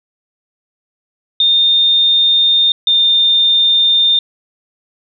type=tone pair in turn; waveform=sine; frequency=3640 / 3620 Hz; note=A#7 / A7; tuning=-42 / +48 cents; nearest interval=unison; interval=10 cents; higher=first; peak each=-8 dBFS; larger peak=neither; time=1.4-2.72 / 2.87-4.19 s; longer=neither; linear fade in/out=2 ms; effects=none